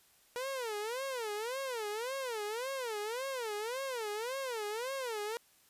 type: tone with vibrato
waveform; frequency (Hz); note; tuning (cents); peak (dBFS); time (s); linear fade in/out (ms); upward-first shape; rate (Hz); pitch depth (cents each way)
sawtooth; 474.7; A#4; +31; -32; 0.36-5.37; 0; sine; 1.8; 240
effects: white hiss -66 dBFS RMS until 5.69 s + resampled to 32000 Hz